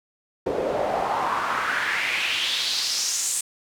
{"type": "noise with band-pass filter sweep", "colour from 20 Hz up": "pink", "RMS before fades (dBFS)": -25, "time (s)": [0.46, 3.41], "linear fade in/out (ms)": 5, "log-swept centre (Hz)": [430, 8400], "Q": 3.2, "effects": []}